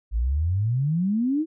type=exponential sweep; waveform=sine; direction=up; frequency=51.91 to 330 Hz; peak=-20 dBFS; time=0.11-1.46 s; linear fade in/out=50 ms; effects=none